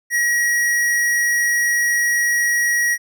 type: tone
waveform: square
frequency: 1906 Hz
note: A#6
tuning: 38 cents sharp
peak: -16 dBFS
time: 0.1-2.98 s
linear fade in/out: 50 ms
effects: none